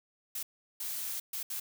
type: noise bursts at uneven times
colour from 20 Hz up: blue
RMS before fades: -37 dBFS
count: 4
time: 0.35-0.43 / 0.8-1.2 / 1.33-1.43 / 1.5-1.6 s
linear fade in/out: 5 ms
effects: none